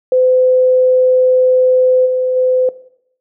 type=tone with level steps; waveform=sine; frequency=510 Hz; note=C5; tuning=44 cents flat; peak=-8 / -13 / -10 dBFS; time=0.12-2.69 s; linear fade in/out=2 ms; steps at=2.05 / 2.35 s; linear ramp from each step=20 ms; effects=noise-tail reverb RT60 0.7 s tail -17 dB re dry